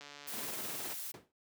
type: click train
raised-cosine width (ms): 0.2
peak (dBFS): -32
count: 68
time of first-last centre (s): 0.01-0.475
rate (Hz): 144
type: noise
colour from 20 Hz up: blue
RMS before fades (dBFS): -42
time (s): 0.27-1.12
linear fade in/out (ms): 10
type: noise with tremolo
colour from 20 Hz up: pink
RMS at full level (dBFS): -42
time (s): 0.32-0.95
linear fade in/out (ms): 20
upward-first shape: sine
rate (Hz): 19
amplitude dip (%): 40
type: noise with exponential decay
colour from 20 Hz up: brown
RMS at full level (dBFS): -35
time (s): 1.14-1.32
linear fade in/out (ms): 1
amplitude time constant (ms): 37
effects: high-pass 200 Hz 12 dB/octave